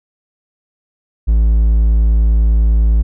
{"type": "tone", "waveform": "triangle", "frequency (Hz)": 55, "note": "A1", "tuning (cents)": 0, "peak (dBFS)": -6, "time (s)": [1.27, 3.03], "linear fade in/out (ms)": 20, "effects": []}